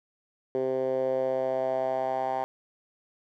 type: tone with band-pass filter sweep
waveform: 10% pulse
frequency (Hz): 130.81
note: C3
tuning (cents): 0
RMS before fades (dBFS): -28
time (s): 0.55-2.44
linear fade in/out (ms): 0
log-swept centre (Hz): 430 to 830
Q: 4.1
effects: none